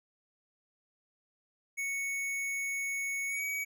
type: tone with pitch glide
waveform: square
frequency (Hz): 2217 to 2264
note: C#7 to C#7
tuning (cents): 0 to +36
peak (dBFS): -33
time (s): 1.77-3.65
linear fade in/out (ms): 20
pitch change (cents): +36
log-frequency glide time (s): 3.28-3.42
effects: none